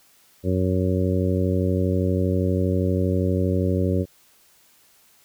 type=harmonic tone; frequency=92.5 Hz; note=F#2; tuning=in tune; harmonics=1 / 2 / 3 / 4 / 5 / 6; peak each=-22 / -25 / -27 / -28 / -29 / -30 dBFS; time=0.43-4.06 s; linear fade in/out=50 ms; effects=white hiss -57 dBFS RMS until 5.24 s